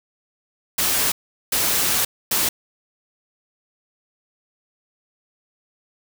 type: noise bursts at uneven times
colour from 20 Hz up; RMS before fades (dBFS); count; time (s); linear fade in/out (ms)
white; -20; 3; 0.78-1.12 / 1.52-2.05 / 2.31-2.49; 5
effects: none